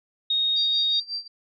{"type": "tone", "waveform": "sine", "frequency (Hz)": 3729, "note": "A#7", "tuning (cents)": 0, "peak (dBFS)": -20, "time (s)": [0.3, 1], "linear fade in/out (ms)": 5}
{"type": "tone with tremolo", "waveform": "sine", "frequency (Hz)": 4699, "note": "D8", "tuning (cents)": 0, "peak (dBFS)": -26, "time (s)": [0.56, 1.28], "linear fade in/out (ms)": 10, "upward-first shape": "sine", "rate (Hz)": 5.5, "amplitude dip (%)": 90}
{"effects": []}